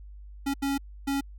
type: tone bursts at uneven times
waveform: square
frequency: 277.2 Hz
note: C#4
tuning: in tune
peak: -26 dBFS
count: 3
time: 0.46-0.54 / 0.62-0.78 / 1.07-1.21 s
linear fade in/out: 10 ms
effects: added 50 Hz sine -42 dBFS peak until 1.38 s